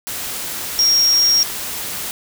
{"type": "tone in noise", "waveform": "sine", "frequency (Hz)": 5588, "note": "F8", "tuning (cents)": 0, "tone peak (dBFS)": -11, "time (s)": [0.79, 1.43], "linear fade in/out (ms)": 0, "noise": "white", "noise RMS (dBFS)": -26, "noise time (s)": [0.07, 2.11], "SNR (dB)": 12, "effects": []}